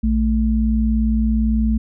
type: tone pair together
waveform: sine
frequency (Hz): 58.81 / 220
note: A#1 / A3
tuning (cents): +16 / 0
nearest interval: octave + major seventh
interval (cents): 2284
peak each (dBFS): -17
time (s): 0.03-1.78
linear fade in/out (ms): 10
effects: none